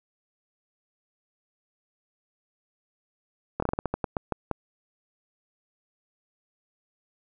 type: slowing click train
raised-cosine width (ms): 1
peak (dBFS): -12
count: 12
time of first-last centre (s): 3.6-4.513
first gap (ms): 24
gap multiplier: 1.23
effects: none